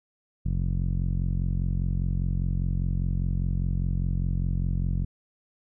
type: tone with low-pass filter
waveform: sawtooth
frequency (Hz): 44.97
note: F#1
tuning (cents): -49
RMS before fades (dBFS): -26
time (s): 0.45-5.05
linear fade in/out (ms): 10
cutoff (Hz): 160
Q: 2.2
effects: none